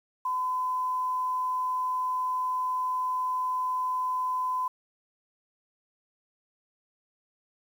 sine tone with quantisation, 1014 Hz, B5, 45 cents sharp, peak -26 dBFS, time 0.25-4.68 s, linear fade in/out 5 ms, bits 9, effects none

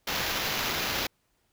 blue noise with sample-and-hold, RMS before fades -30 dBFS, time 0.07-1.07 s, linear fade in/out 5 ms, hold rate 8820 Hz, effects pink hiss -72 dBFS RMS until 1.52 s

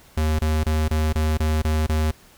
square tone bursts, 77.78 Hz, D#2, in tune, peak -19 dBFS, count 8, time 0.17-2.112 s, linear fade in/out 5 ms, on 220 ms, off 26 ms, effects pink hiss -51 dBFS RMS until 2.37 s

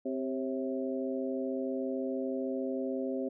harmonic tone with a mistuned harmonic, 130.81 Hz, C3, in tune, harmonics 2 / 3 / 4 / 5, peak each -34 / -37 / -37 / -43 dBFS, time 0.05-3.29 s, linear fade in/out 10 ms, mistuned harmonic 4, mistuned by +56 cents, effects none

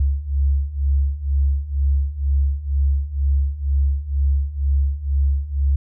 sine beating tone pair, 68.3 / 70.4 Hz, C#2 / C#2, -25 / +27 cents, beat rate 2.1 Hz, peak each -21 / -18 dBFS, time 0-5.76 s, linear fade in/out 5 ms, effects none

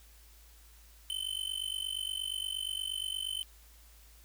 square tone with amplitude modulation, 3063 Hz, G7, 41 cents flat, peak -31 dBFS, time 1.1-3.43 s, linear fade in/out 0 ms, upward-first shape sine, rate 48.5 Hz, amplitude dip 90%, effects added 55 Hz sine -56 dBFS peak until 4.24 s + white hiss -61 dBFS RMS until 4.24 s

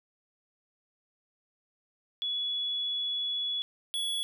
sine / square tone pair in turn, 3394 / 3382 Hz, G#7 / G#7, +37 / +31 cents, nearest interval unison, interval 6 cents, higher first, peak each -29 / -30 dBFS, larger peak first, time 2.22-3.62 / 3.94-4.23 s, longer first, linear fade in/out 0 ms, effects none

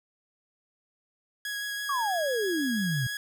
sawtooth tone with vibrato, 1661.2 Hz, G#6, in tune, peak -28 dBFS, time 1.45-3.17 s, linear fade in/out 2 ms, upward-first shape sine, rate 6.1 Hz, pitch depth 11 cents each way
sine exponential sweep, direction down, 1174.7 to 120.1 Hz, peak -26 dBFS, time 1.89-3.07 s, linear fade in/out 5 ms
effects 10-bit

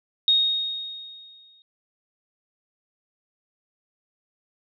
sine tone with exponential decay, 3729 Hz, A#7, in tune, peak -14 dBFS, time 0.28-1.62 s, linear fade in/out 1 ms, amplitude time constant 290 ms, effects none

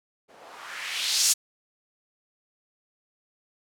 violet noise with low-pass filter sweep, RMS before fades -28 dBFS, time 0.28-1.34 s, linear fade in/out 20 ms, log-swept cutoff 460 to 7600 Hz, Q 1.7, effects none

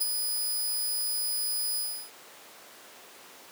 5% pulse tone with ADSR envelope, 4978 Hz, D#8, in tune, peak -16 dBFS, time 0-2.11 s, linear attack 16 ms, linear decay 25 ms, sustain -5 dB, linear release 340 ms, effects pink hiss -49 dBFS RMS until 3.51 s + high-pass 400 Hz 12 dB/octave

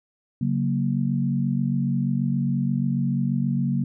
sine chord, F# major, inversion second, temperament equal, 138.59 / 185 / 233.1 Hz, C#3 / F#3 / A#3, 0 / 0 / 0 cents, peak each -24 / -26 / -25 dBFS, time 0.41-3.84 s, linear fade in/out 5 ms, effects none

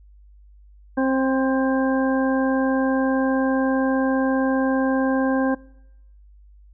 harmonic tone with a mistuned harmonic, 264.8 Hz, C4, 21 cents sharp, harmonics 1 / 2 / 3 / 4 / 6, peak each -19 / -24 / -29 / -31 / -30 dBFS, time 0.97-5.55 s, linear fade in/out 10 ms, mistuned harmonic 4, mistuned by -22 cents, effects noise-tail reverb RT60 0.9 s tail -25 dB re dry + added 50 Hz sine -46 dBFS peak until 6.73 s

